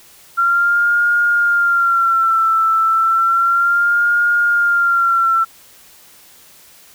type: tone with vibrato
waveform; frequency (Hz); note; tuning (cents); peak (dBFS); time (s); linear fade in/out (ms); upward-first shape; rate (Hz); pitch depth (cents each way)
sine; 1372; F6; -31; -11; 0.37-5.45; 20; sine; 0.32; 59
effects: white hiss -45 dBFS RMS until 6.94 s